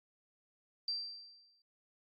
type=tone with exponential decay; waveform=sine; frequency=4699 Hz; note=D8; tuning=in tune; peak=-32 dBFS; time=0.88-1.62 s; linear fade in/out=2 ms; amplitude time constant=160 ms; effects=AAC 48 kbps